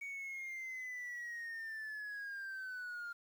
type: linear sweep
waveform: sine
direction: down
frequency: 2247 to 1396.9 Hz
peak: -39 dBFS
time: 0.01-3.13 s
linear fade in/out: 10 ms
effects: tanh soft clip ceiling -41 dBFS + 11-bit